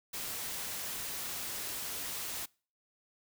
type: noise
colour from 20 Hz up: white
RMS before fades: -39 dBFS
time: 0.13-2.46 s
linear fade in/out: 10 ms
effects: noise-tail reverb RT60 0.4 s tail -25 dB re dry